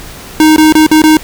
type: tone with dropouts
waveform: square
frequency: 311.1 Hz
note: D#4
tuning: in tune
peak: -3 dBFS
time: 0.4-1.17 s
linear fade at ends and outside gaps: 1 ms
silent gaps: 0.562-0.581 / 0.724-0.752 / 0.865-0.914 / 1.019-1.038 s
effects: added 53 Hz sine -38 dBFS peak until 1.23 s + pink hiss -29 dBFS RMS until 1.23 s